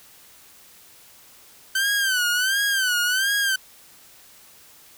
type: tone with vibrato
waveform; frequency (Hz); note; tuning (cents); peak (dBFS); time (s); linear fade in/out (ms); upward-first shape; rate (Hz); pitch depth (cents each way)
sawtooth; 1535; G6; -37; -16; 1.75-3.56; 5; sine; 1.4; 120
effects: white hiss -50 dBFS RMS until 4.97 s